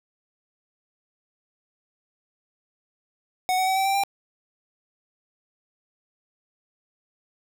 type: tone with pitch steps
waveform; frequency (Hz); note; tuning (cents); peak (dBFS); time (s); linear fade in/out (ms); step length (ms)
square; 740 / 750.3 / 760.8 / 771.4 / 782.2 / 793.1; F#5 / F#5 / F#5 / G5 / G5 / G5; 0 / +24 / +48 / -28 / -4 / +20; -21; 3.49-4.036; 0; 91
effects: none